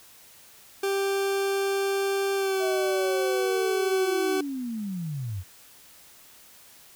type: tone with pitch glide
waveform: 40% pulse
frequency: 393.1 to 378.8 Hz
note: G4 to F#4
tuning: +5 to +41 cents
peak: -23 dBFS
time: 0.83-4.41 s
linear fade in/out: 5 ms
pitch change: -64 cents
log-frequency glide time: 2.36-2.67 s
type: linear sweep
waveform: sine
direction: down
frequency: 659.3 to 84.4 Hz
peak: -29 dBFS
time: 2.59-5.44 s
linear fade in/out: 50 ms
effects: white hiss -52 dBFS RMS until 6.95 s